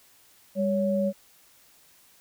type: tone pair together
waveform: sine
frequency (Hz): 200.1 / 560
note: G3 / C#5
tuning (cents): +36 / +18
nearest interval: octave + tritone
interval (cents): 1782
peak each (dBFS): -25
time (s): 0.55-1.13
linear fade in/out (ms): 50
effects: white hiss -58 dBFS RMS until 2.2 s